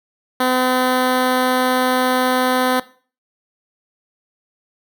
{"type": "tone with notch filter", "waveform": "10% pulse", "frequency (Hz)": 254.6, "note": "C4", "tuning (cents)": -47, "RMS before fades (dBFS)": -17, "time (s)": [0.4, 2.8], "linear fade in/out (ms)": 5, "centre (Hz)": 6900, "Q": 1.5, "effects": ["noise-tail reverb RT60 0.4 s tail -18 dB re dry"]}